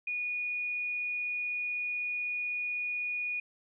sine tone, 2456 Hz, D#7, 23 cents flat, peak -31 dBFS, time 0.07-3.4 s, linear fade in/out 5 ms, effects none

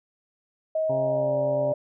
sine tone with pitch glide, 633 to 590.6 Hz, D#5 to D5, +30 to +10 cents, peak -22 dBFS, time 0.75-1.74 s, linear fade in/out 5 ms, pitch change -120 cents, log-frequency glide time 1.01-1.36 s
harmonic tone, 135.2 Hz, C#3, 43 cents flat, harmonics 1 / 2 / 3 / 4 / 5 / 6 / 7, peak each -32 / -35 / -37 / -38 / -39 / -40 / -40 dBFS, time 0.89-1.73 s, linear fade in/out 10 ms
effects none

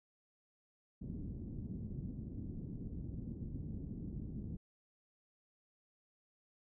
white low-pass noise, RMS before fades -44 dBFS, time 1.01-4.57 s, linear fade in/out 10 ms, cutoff 240 Hz, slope 24 dB/octave, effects none

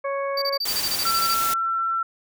harmonic tone, 554.4 Hz, C#5, in tune, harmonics 1 / 2 / 3 / 4, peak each -25 / -29 / -38 / -37 dBFS, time 0.04-0.58 s, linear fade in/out 10 ms
triangle tone bursts, 4639 Hz, D8, 22 cents flat, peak -22 dBFS, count 13, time 0.37-1.344 s, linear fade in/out 5 ms, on 50 ms, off 27 ms
white noise, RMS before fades -27 dBFS, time 0.65-1.54 s, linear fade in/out 5 ms
sine tone, 1346 Hz, E6, 36 cents sharp, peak -21 dBFS, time 1.05-2.03 s, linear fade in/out 5 ms
effects none

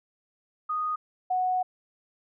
sine tone pair in turn, 1240 / 737.3 Hz, D#6 / F#5, -6 / -6 cents, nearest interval major sixth, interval 900 cents, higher first, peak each -26 / -23 dBFS, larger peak second, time 0.69-0.96 / 1.3-1.63 s, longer second, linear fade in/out 10 ms, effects none

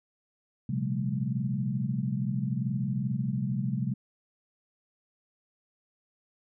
sine tone cluster, 120 / 133.1 / 175.5 / 197.8 / 218.5 Hz, B2 / C3 / F3 / G3 / A3, -49 / +30 / +9 / +16 / -12 cents, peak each -38 / -30 / -36 / -33 / -36 dBFS, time 0.69-3.94 s, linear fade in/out 5 ms, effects none

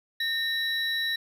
triangle tone pair together, 1827 / 3913 Hz, A#6 / B7, -35 / -17 cents, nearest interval octave + minor second, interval 1318 cents, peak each -27 dBFS, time 0.2-1.16 s, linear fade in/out 5 ms, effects none

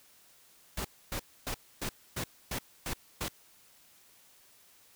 pink noise bursts, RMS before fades -35 dBFS, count 8, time 0.77-3.284 s, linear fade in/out 5 ms, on 78 ms, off 270 ms, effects white hiss -61 dBFS RMS until 4.95 s

